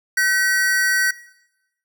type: tone pair together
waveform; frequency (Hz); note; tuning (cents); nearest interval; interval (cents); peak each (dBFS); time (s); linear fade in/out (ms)
square; 1524 / 1918.8; G6 / A#6; -49 / +50; major third; 399; -19; 0.17-1.11; 5
effects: noise-tail reverb RT60 0.9 s tail -20 dB re dry